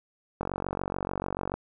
click train, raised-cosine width 1 ms, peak -16 dBFS, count 54, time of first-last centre 0.41-1.54 s, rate 46.9 Hz, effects none

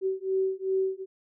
sine beating tone pair, 380 / 382.6 Hz, F#4 / G4, +46 / -42 cents, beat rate 2.6 Hz, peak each -28 dBFS, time 0.01-1.06 s, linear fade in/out 50 ms, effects none

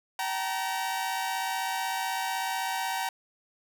sawtooth tone cluster, 767 / 885 / 941 Hz, G5 / A5 / A#5, -38 / +10 / +16 cents, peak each -28 / -34 / -29 dBFS, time 0.19-3.09 s, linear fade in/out 2 ms, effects none

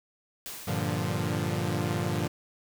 white noise with exponential decay, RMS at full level -38 dBFS, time 0.46-1.75 s, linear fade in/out 0 ms, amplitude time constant 280 ms
sawtooth chord, G minor seventh, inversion none, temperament equal with one note detuned, 98 / 116.54 / 148.11 / 174.61 Hz, G2 / Bb2 / D3 / F3, 0 / 0 / +15 / 0 cents, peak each -29 dBFS, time 0.67-2.28 s, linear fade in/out 10 ms
effects none

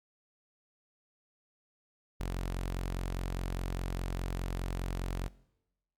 sawtooth tone, 44.9 Hz, F1, 49 cents sharp, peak -29 dBFS, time 2.2-5.28 s, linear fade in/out 0 ms, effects noise-tail reverb RT60 0.9 s tail -21 dB re dry + MP3 96 kbps

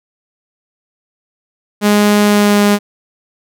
sawtooth tone with pitch glide, 207.3 to 205 Hz, G#3 to G#3, -3 to -22 cents, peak -4 dBFS, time 1.81-2.79 s, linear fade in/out 50 ms, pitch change -19 cents, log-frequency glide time 2.23-2.62 s, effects none

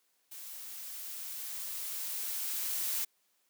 blue noise with level ramp, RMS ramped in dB -46 to -33 dBFS, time 0.31-3.05 s, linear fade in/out 10 ms, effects white hiss -74 dBFS RMS until 3.49 s + high-pass 200 Hz 12 dB/octave

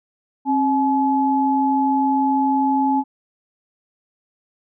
sine tone pair together, 268.8 / 853.4 Hz, C4 / G#5, +47 / +47 cents, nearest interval octave + minor sixth, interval 2000 cents, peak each -18 dBFS, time 0.45-3.04 s, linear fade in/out 50 ms, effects none

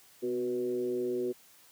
sine tone with frequency modulation, 370 Hz, F#4, in tune, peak -29 dBFS, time 0.22-1.33 s, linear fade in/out 20 ms, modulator 119 Hz, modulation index 0.73, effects white hiss -59 dBFS RMS until 1.71 s + high-pass 80 Hz 12 dB/octave

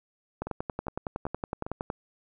two click trains, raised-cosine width 1 ms, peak -21 / -17 dBFS, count 4 / 17, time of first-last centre 0.47-1.665 / 0.42-1.901 s, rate 2.51 / 10.8 Hz, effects none

